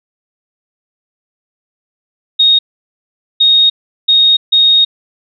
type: tone bursts at uneven times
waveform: sine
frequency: 3729 Hz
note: A#7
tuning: in tune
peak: -5 dBFS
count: 4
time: 2.39-2.59 / 3.4-3.7 / 4.08-4.37 / 4.52-4.85 s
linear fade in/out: 10 ms
effects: none